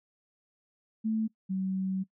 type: tone pair in turn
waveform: sine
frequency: 220 / 189.62 Hz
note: A3 / F#3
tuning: 0 / +43 cents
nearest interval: minor third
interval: 257 cents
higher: first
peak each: -26 / -28 dBFS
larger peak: first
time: 1.04-1.28 / 1.49-2.04 s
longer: second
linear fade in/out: 20 ms
effects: noise-tail reverb RT60 0.1 s tail -21 dB re dry